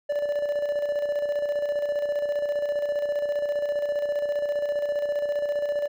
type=tone with tremolo; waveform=triangle; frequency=582 Hz; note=D5; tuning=16 cents flat; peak=-20 dBFS; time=0.09-5.88 s; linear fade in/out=10 ms; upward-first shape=square; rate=15 Hz; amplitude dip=45%; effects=none